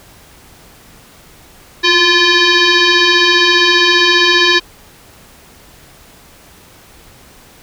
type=tone with frequency modulation; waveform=sine; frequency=1047 Hz; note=C6; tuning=1 cent sharp; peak=-7 dBFS; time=1.83-4.6 s; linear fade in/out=20 ms; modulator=693 Hz; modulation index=5.4; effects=pink hiss -42 dBFS RMS until 7.62 s